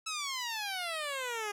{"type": "exponential sweep", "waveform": "10% pulse", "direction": "down", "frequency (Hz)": [1318.5, 404.6], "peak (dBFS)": -26, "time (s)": [0.06, 1.52], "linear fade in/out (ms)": 10, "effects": ["low-pass 12000 Hz 12 dB/octave"]}